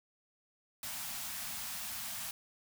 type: band-stop noise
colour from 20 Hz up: white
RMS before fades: -41 dBFS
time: 0.83-2.31 s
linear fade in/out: 2 ms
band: 270 to 620 Hz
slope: 96 dB/octave
effects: none